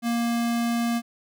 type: tone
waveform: square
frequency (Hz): 234.6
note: A#3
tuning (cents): +11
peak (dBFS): -23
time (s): 0.02-1.02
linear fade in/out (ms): 50
effects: none